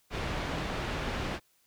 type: low-pass noise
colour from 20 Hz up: pink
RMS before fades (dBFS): -34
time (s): 0.1-1.4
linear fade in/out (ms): 50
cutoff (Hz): 3200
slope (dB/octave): 12
effects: white hiss -69 dBFS RMS until 1.66 s